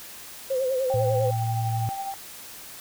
sine tone with vibrato, 521 Hz, C5, 7 cents flat, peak -22 dBFS, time 0.5-1.31 s, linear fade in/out 10 ms, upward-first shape sine, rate 10 Hz, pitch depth 64 cents each way
sine tone with tremolo, 784 Hz, G5, in tune, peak -27 dBFS, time 0.9-2.14 s, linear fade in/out 0 ms, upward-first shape triangle, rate 12 Hz, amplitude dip 50%
sine tone, 112.4 Hz, A2, 37 cents sharp, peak -24 dBFS, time 0.94-1.89 s, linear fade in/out 0 ms
effects white hiss -42 dBFS RMS until 2.8 s

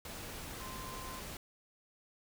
sine tone in noise, 1040 Hz, C6, 11 cents flat, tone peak -47 dBFS, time 0.6-1.2 s, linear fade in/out 2 ms, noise pink, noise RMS -45 dBFS, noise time 0.05-1.37 s, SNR -5 dB, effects none

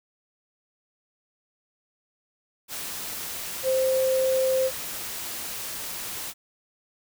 sine tone in noise, 523 Hz, C5, 1 cent flat, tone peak -20 dBFS, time 3.63-4.71 s, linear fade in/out 50 ms, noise white, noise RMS -34 dBFS, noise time 2.68-6.34 s, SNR +11 dB, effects none

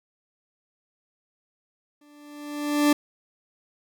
40% pulse tone with exponential growth, 293.7 Hz, D4, in tune, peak -14 dBFS, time 2.01-2.93 s, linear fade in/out 5 ms, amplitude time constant 200 ms, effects none

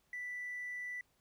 sine tone with hard clipping, 1975.5 Hz, B6, in tune, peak -40 dBFS, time 0.13-1.01 s, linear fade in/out 2 ms, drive 1 dB, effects pink hiss -75 dBFS RMS until 1.2 s

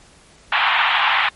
pink band-pass noise, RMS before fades -17 dBFS, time 0.52-1.29 s, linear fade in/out 5 ms, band 800 to 3400 Hz, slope 48 dB/octave, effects pink hiss -49 dBFS RMS until 1.35 s + MP3 48 kbps

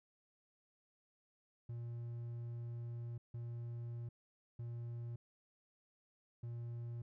triangle tone bursts at uneven times, 118.2 Hz, A#2, 24 cents sharp, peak -40 dBFS, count 4, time 1.69-3.18 / 3.34-4.09 / 4.59-5.16 / 6.43-7.02 s, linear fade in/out 5 ms, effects none

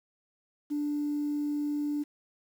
sine tone, 293.7 Hz, D4, in tune, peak -27 dBFS, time 0.7-2.04 s, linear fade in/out 20 ms, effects tanh soft clip ceiling -24 dBFS + 9-bit

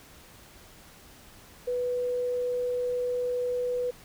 sine tone, 493.4 Hz, B4, 2 cents flat, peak -26 dBFS, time 1.67-3.91 s, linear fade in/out 10 ms, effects pink hiss -52 dBFS RMS until 4.04 s

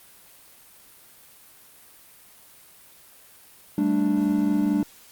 triangle chord, G suspended second, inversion none, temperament just, 196 / 220.5 / 294 Hz, G3 / A3 / D4, 0 / +4 / +2 cents, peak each -23 / -24 / -20 dBFS, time 3.78-4.83 s, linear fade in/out 2 ms, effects white hiss -51 dBFS RMS until 5.11 s + Opus 32 kbps

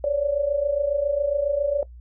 sine tone pair together, 549.7 / 577 Hz, C#5 / D5, -15 / -31 cents, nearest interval minor second, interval 84 cents, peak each -25 / -21 dBFS, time 0.04-1.83 s, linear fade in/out 2 ms, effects noise-tail reverb RT60 0.1 s tail -21 dB re dry + added 60 Hz sine -40 dBFS peak until 2 s

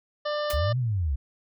harmonic tone, 595 Hz, D5, 22 cents sharp, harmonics 1 / 2 / 3 / 5 / 6 / 7 / 8 / 9, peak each -27 / -33 / -37 / -41 / -43 / -44 / -45 / -46 dBFS, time 0.25-0.73 s, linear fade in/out 10 ms
white noise with exponential decay, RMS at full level -29 dBFS, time 0.5-0.59 s, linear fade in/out 2 ms, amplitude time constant 18 ms
sine linear two-way sweep, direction up then down, 61.74 to 130.81 to 61.74 Hz, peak -23 dBFS, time 0.53-1.16 s, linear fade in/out 10 ms, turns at 0.78 s
effects none

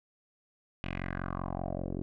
10% pulse tone with low-pass filter sweep, 45.2 Hz, F#1, 40 cents flat, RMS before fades -36 dBFS, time 0.84-2.02 s, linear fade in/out 0 ms, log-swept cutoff 2800 to 380 Hz, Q 3.8, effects none

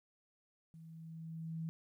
sine tone with level ramp, 162.4 Hz, E3, 26 cents flat, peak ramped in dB -52 to -37 dBFS, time 0.74-1.69 s, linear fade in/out 0 ms, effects 13-bit

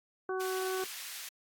harmonic tone, 375.2 Hz, F#4, 24 cents sharp, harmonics 1 / 2 / 3 / 4, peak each -33 / -41 / -41 / -42 dBFS, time 0.29-0.84 s, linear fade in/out 2 ms
pink high-pass noise, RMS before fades -43 dBFS, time 0.4-1.29 s, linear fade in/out 5 ms, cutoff 2100 Hz, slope 12 dB/octave
effects AAC 64 kbps

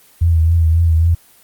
sine tone with vibrato, 82.41 Hz, E2, in tune, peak -9 dBFS, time 0.21-1.15 s, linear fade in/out 10 ms, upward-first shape triangle, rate 3.7 Hz, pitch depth 57 cents each way, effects white hiss -48 dBFS RMS until 1.43 s + Opus 24 kbps

